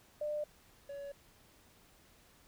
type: tone pair in turn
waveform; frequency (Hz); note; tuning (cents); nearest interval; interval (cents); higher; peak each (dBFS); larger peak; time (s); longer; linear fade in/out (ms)
sine / triangle; 598 / 563.9; D5 / C#5; +31 / +30; minor second; 101; first; -34 / -40; first; 0.21-0.44 / 0.89-1.12; neither; 5
effects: pink hiss -64 dBFS RMS until 2.47 s